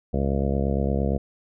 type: harmonic tone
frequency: 68.7 Hz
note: C#2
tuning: 15 cents flat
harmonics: 1 / 2 / 3 / 4 / 5 / 6 / 7 / 8 / 9 / 10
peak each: -25 / -28 / -27 / -34 / -35 / -34 / -31 / -35 / -35 / -37 dBFS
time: 0.13-1.18 s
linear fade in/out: 10 ms
effects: none